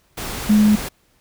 sine tone in noise, 211.1 Hz, G#3, 29 cents sharp, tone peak -10 dBFS, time 0.49-0.76 s, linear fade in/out 10 ms, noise pink, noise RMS -28 dBFS, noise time 0.17-0.89 s, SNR +15 dB, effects pink hiss -60 dBFS RMS until 1.2 s

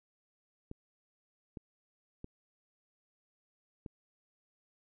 clicks, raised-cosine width 3 ms, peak -30 dBFS, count 4, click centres 0.714 / 1.572 / 2.244 / 3.862 s, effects none

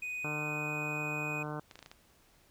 triangle tone, 2489 Hz, D#7, in tune, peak -34 dBFS, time 0.02-1.43 s, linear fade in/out 5 ms
harmonic tone, 150.6 Hz, D3, 44 cents sharp, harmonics 1 / 2 / 3 / 4 / 5 / 6 / 7 / 8 / 9 / 10, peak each -40 / -43 / -45 / -46 / -47 / -48 / -48 / -49 / -50 / -50 dBFS, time 0.24-1.6 s, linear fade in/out 5 ms
clicks, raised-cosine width 0.2 ms, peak -31 dBFS, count 6, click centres 1.712 / 1.756 / 1.791 / 1.827 / 1.861 / 1.915 s
effects pink hiss -65 dBFS RMS until 2.5 s

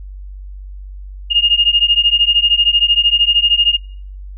sine beating tone pair, 2833 / 2846 Hz, F7 / F7, +24 / +32 cents, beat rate 13 Hz, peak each -13 dBFS, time 1.3-3.77 s, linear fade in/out 20 ms, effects noise-tail reverb RT60 0.5 s tail -23 dB re dry + added 48 Hz sine -28 dBFS peak until 4.37 s

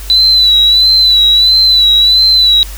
sine tone with vibrato, 3976 Hz, B7, 11 cents sharp, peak -4 dBFS, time 0.1-2.63 s, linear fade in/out 0 ms, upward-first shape sine, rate 1.5 Hz, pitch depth 53 cents each way, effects added 50 Hz sine -23 dBFS peak until 2.77 s + white hiss -31 dBFS RMS until 2.77 s

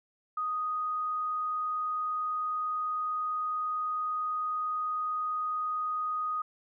sine tone, 1244.5 Hz, D#6, in tune, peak -29 dBFS, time 0.37-6.42 s, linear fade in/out 5 ms, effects none

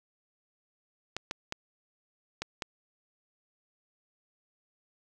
clicks, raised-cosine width 0.2 ms, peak -16 dBFS, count 5, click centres 1.166 / 1.311 / 1.524 / 2.42 / 2.622 s, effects none

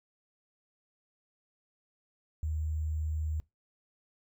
sine tone with sample-and-hold, 77.78 Hz, D#2, in tune, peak -30 dBFS, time 2.43-3.4 s, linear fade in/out 0 ms, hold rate 7350 Hz, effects noise-tail reverb RT60 0.2 s tail -22 dB re dry

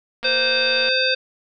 click train, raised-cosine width 0.3 ms, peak -17 dBFS, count 155, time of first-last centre 0.23-0.888 s, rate 234 Hz
harmonic tone, 519 Hz, C5, 14 cents flat, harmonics 1 / 3 / 5 / 7 / 9, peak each -23 / -23 / -23 / -23 / -23 dBFS, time 0.24-1.15 s, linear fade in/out 10 ms
effects none

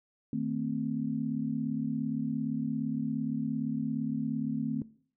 sine chord, A diminished, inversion second, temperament equal with one note detuned, 155.56 / 224.2 / 261.6 Hz, Eb3 / A3 / C4, 0 / +33 / 0 cents, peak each -36 / -32 / -33 dBFS, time 0.33-4.82 s, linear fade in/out 2 ms, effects noise-tail reverb RT60 0.5 s tail -19 dB re dry

